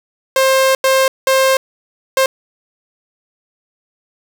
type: tone bursts at uneven times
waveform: sawtooth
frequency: 530 Hz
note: C5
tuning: 22 cents sharp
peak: -6 dBFS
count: 4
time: 0.36-0.75 / 0.84-1.08 / 1.27-1.57 / 2.17-2.26 s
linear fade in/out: 2 ms
effects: none